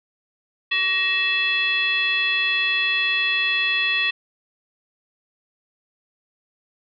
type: tone with frequency modulation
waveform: sine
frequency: 2631 Hz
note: E7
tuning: 4 cents flat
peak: -18 dBFS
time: 0.71-4.11 s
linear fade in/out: 10 ms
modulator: 748 Hz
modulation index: 1.2
effects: none